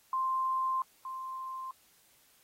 sine tone pair in turn, 1047 / 1047 Hz, C6 / C6, +1 / +1 cents, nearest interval unison, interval 0 cents, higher neither, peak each -28 / -37 dBFS, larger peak first, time 0.13-0.82 / 1.05-1.71 s, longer first, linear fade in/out 2 ms, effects white hiss -65 dBFS RMS until 2.43 s + AAC 48 kbps

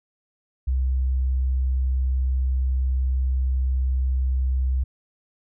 sine tone, 64.7 Hz, C2, 19 cents flat, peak -19 dBFS, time 0.67-4.84 s, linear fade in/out 10 ms, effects none

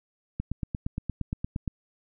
click train, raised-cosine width 5 ms, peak -17 dBFS, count 12, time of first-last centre 0.4-1.678 s, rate 8.61 Hz, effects none

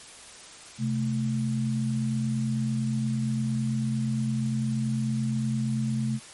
sine tone pair together, 129.82 / 218.6 Hz, C3 / A3, -13 / -11 cents, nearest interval major sixth, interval 902 cents, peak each -27 dBFS, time 0.78-6.2 s, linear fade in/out 50 ms, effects white hiss -46 dBFS RMS until 6.33 s + MP3 48 kbps

